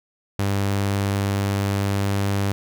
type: tone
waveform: sawtooth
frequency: 99.5 Hz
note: G2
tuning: 26 cents sharp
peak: -16 dBFS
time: 0.39-2.52 s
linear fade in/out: 0 ms
effects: none